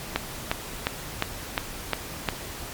click train, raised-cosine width 0.3 ms, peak -6 dBFS, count 7, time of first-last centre 0.16-2.288 s, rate 2.82 Hz, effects pink hiss -37 dBFS RMS until 2.73 s + MP3 96 kbps

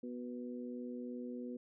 harmonic tone, 122.9 Hz, B2, 8 cents flat, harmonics 2 / 3 / 4, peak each -42 / -49 / -49 dBFS, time 0.03-1.57 s, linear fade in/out 5 ms, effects none

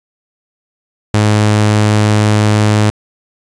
sawtooth tone, 105.9 Hz, G#2, 34 cents sharp, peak -4 dBFS, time 1.14-2.9 s, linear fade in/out 0 ms, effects resampled to 22050 Hz + 7-bit

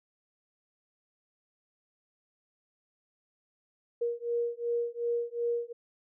sine beating tone pair, 471.4 / 474.1 Hz, A#4 / A#4, +19 / +29 cents, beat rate 2.7 Hz, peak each -32 / -32 dBFS, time 4.01-5.73 s, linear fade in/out 10 ms, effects none

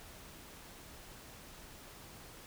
silence, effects pink hiss -53 dBFS RMS until 2.46 s

